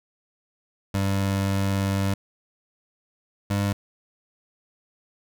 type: tone pair in turn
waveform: 25% pulse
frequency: 98 / 100.46 Hz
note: G2 / G2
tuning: 0 / +43 cents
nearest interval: unison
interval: 43 cents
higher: second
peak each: -18 dBFS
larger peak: neither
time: 0.94-2.14 / 3.5-3.73 s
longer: first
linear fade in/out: 5 ms
effects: none